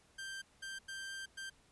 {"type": "tone bursts at uneven times", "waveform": "sawtooth", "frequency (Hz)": 1574, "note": "G6", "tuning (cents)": 7, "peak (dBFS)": -39, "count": 4, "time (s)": [[0.18, 0.42], [0.62, 0.79], [0.88, 1.26], [1.37, 1.5]], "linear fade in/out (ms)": 10, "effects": ["pink hiss -68 dBFS RMS until 1.71 s", "resampled to 24000 Hz"]}